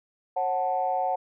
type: chord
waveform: sine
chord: F# minor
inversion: second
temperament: equal with one note detuned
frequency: 541.4 / 740 / 880 Hz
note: C#5 / F#5 / A5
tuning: -41 / 0 / 0 cents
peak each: -30 / -25 / -30 dBFS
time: 0.36-1.16 s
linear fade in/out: 10 ms
effects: tanh soft clip ceiling -14 dBFS